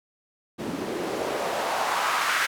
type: noise with band-pass filter sweep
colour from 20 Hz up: white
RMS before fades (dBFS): -27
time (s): 0.58-2.47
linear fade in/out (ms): 20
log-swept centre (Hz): 240 to 1600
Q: 1.9
effects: none